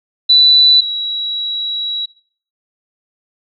sine tone pair in turn, 3975 / 3886 Hz, B7 / B7, +10 / -29 cents, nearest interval unison, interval 39 cents, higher first, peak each -6 / -17 dBFS, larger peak first, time 0.29-0.81 / 0.81-2.06 s, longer second, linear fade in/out 10 ms, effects noise-tail reverb RT60 0.5 s tail -18 dB re dry

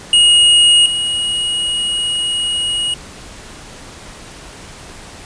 square tone pair in turn, 2876 / 2890 Hz, F#7 / F#7, -50 / -41 cents, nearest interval unison, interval 9 cents, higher second, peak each -7 / -16 dBFS, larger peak first, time 0.13-0.86 / 0.86-2.94 s, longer second, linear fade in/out 2 ms, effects pink hiss -35 dBFS RMS until 5.25 s + resampled to 22050 Hz

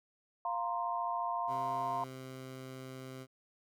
sine chord, F suspended fourth, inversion none, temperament equal, 698.5 / 932.3 / 1046.5 Hz, F5 / Bb5 / C6, 0 / 0 / 0 cents, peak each -37 dBFS, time 0.45-2.04 s, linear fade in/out 2 ms
15% pulse tone, 130.81 Hz, C3, in tune, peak -38 dBFS, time 1.47-3.27 s, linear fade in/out 50 ms
effects none

